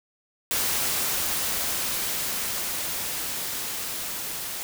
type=noise with level ramp; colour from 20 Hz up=white; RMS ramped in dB=-25 to -33 dBFS; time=0.51-4.63 s; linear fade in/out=0 ms; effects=none